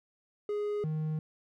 triangle tone pair in turn, 415.3 / 155.56 Hz, G#4 / D#3, 0 / 0 cents, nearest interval octave + perfect fourth, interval 1700 cents, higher first, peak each -28 dBFS, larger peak neither, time 0.49-0.84 / 0.84-1.19 s, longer neither, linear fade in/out 2 ms, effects none

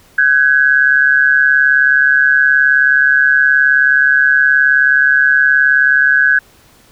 sine tone pair together, 1517 / 1656 Hz, F#6 / G#6, +43 / -5 cents, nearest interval major second, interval 152 cents, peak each -10 dBFS, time 0.18-6.39 s, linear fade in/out 5 ms, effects pink hiss -47 dBFS RMS until 6.91 s

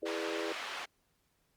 sine chord, E dominant seventh, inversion none, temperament just, 329.6 / 412 / 494.4 / 593.3 Hz, E4 / G#4 / B4 / D5, 0 / -14 / +2 / +18 cents, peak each -40 / -39 / -42 / -42 dBFS, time 0.02-0.53 s, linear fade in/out 10 ms
pink band-pass noise, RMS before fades -41 dBFS, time 0.05-0.86 s, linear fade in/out 20 ms, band 910 to 3600 Hz, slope 12 dB/octave
effects pink hiss -75 dBFS RMS until 1.56 s + Opus 48 kbps

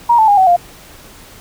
sine tone with pitch steps, 946 / 877.6 / 814.1 / 755.2 / 700.6 Hz, A#5 / A5 / G#5 / F#5 / F5, +25 / -5 / -35 / +35 / +5 cents, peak -6 dBFS, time 0.09-0.565 s, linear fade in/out 10 ms, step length 95 ms, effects pink hiss -39 dBFS RMS until 1.4 s

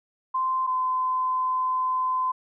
sine tone pair in turn, 1039 / 1025.3 Hz, C6 / C6, -12 / -35 cents, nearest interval unison, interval 23 cents, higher first, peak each -22 dBFS, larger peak neither, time 0.34-0.67 / 0.67-2.32 s, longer second, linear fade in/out 10 ms, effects none

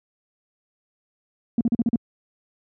sine tone bursts, 232.2 Hz, A#3, 7 cents flat, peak -15 dBFS, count 6, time 1.58-1.959 s, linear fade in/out 2 ms, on 29 ms, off 41 ms, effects tanh soft clip ceiling -12 dBFS + high-pass 80 Hz 12 dB/octave

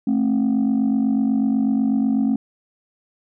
sine tone pair together, 219.1 / 267.2 Hz, A3 / C4, -7 / +36 cents, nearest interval minor third, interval 343 cents, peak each -17 dBFS, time 0.07-2.36 s, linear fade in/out 5 ms, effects tanh soft clip ceiling -13 dBFS

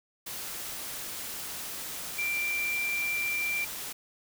sine tone in noise, 2360 Hz, D7, 8 cents sharp, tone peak -28 dBFS, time 2.18-3.65 s, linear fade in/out 10 ms, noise white, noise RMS -38 dBFS, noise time 0.26-3.93 s, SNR +7 dB, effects none

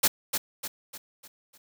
white noise with echo, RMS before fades -20 dBFS, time 0.03-0.08 s, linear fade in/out 10 ms, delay 300 ms, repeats 5, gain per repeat -7 dB, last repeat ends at 1.58 s, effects none

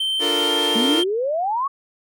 triangle tone with pitch glide, 3112 to 3170 Hz, G7 to G7, -13 to +19 cents, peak -18 dBFS, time 0-1.04 s, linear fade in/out 5 ms, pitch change +32 cents, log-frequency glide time 0.3-0.54 s
sawtooth chord, Bb major seventh, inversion first, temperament equal, 293.7 / 349.2 / 440 / 466.2 Hz, D4 / F4 / A4 / Bb4, 0 / 0 / 0 / 0 cents, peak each -23 dBFS, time 0.19-1.04 s, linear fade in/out 50 ms
sine exponential sweep, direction up, 218.2 to 1148 Hz, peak -19 dBFS, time 0.75-1.68 s, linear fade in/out 10 ms
effects none

